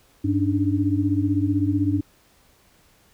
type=tone cluster; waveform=sine; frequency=98.6 / 284.2 / 300 Hz; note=G2 / C#4 / D4; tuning=+11 / +43 / +37 cents; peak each=-23 dBFS; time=0.24-2.01 s; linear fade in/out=10 ms; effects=pink hiss -58 dBFS RMS until 3.13 s